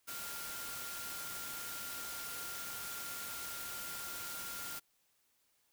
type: tone in noise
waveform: sine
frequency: 1396.9 Hz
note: F6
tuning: in tune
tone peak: -48 dBFS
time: 0.07-4.8 s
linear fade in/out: 20 ms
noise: white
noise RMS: -44 dBFS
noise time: 0.07-4.8 s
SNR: -7 dB
effects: white hiss -75 dBFS RMS until 5.72 s